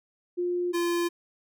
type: tone pair in turn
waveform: sine / square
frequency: 354 / 344.7 Hz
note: F4 / F4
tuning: +23 / -23 cents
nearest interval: unison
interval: 46 cents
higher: first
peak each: -25 dBFS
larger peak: neither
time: 0.37-0.73 / 0.73-1.09 s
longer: neither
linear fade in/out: 20 ms
effects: none